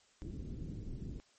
pink low-pass noise, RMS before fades -43 dBFS, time 0.22-1.2 s, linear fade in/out 0 ms, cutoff 320 Hz, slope 24 dB/octave, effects white hiss -68 dBFS RMS until 1.38 s + MP3 32 kbps

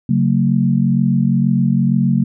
sine chord, F# major, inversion second, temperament equal with one note detuned, 138.59 / 185 / 227.1 Hz, C#3 / F#3 / A#3, 0 / 0 / -45 cents, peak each -16 dBFS, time 0.09-2.24 s, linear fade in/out 5 ms, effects none

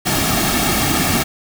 pink noise with comb filter, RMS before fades -17 dBFS, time 0.05-1.24 s, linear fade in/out 20 ms, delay 2 ms, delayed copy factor -0.65, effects none

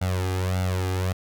sawtooth tone with flanger, 92.5 Hz, F#2, in tune, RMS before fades -25 dBFS, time 0.01-1.13 s, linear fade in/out 10 ms, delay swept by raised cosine 1.4 to 2.5 ms, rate 1.7 Hz, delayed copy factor +0.85, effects none

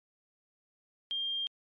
sine tone, 3200 Hz, G7, 35 cents sharp, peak -31 dBFS, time 1.11-1.47 s, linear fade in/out 0 ms, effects MP3 48 kbps

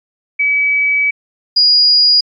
sine tone pair in turn, 2284 / 4883 Hz, D7 / D#8, -49 / -33 cents, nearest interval octave + minor second, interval 1316 cents, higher second, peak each -10 / -6 dBFS, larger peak second, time 0.39-1.11 / 1.56-2.21 s, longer first, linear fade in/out 10 ms, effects MP3 96 kbps

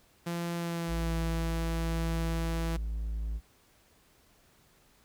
sawtooth tone with pitch glide, 171 to 165.18 Hz, F3 to E3, -36 to +4 cents, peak -28 dBFS, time 0.26-2.77 s, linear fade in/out 10 ms, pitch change -60 cents, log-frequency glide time 0.55-1.14 s
triangle tone, 54.7 Hz, A1, 9 cents flat, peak -29 dBFS, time 0.87-3.41 s, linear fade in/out 50 ms
effects pink hiss -64 dBFS RMS until 5.04 s

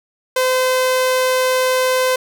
sawtooth tone, 513 Hz, C5, 34 cents flat, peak -10 dBFS, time 0.36-2.16 s, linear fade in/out 5 ms, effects none

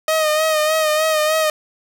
sawtooth tone with vibrato, 622.3 Hz, D#5, in tune, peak -11 dBFS, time 0.08-1.5 s, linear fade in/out 2 ms, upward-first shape sine, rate 3.3 Hz, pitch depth 40 cents each way, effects none

